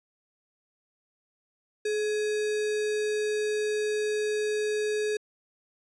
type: tone with sample-and-hold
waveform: sine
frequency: 424.5 Hz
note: G#4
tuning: 38 cents sharp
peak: -25 dBFS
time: 1.85-5.17 s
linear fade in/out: 5 ms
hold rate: 2100 Hz
effects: resampled to 22050 Hz